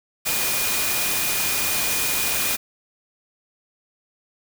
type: tone in noise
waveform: sine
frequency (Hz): 2447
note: D#7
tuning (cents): -29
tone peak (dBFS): -30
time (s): 0.25-2.57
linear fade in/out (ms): 20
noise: white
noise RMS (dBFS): -23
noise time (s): 0.25-2.57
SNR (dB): -10
effects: none